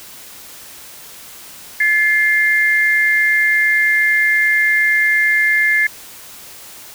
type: tone pair together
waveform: sine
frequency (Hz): 1728.7 / 2100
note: A6 / C7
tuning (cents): -31 / +6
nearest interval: minor third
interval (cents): 337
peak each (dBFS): -14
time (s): 1.8-5.87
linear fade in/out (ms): 5
effects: white hiss -37 dBFS RMS until 6.94 s